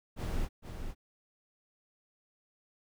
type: noise with echo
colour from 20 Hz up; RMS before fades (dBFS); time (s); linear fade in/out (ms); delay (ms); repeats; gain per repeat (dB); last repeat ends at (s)
brown; -33; 0.16-0.49; 50; 460; 1; -7; 0.95
effects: none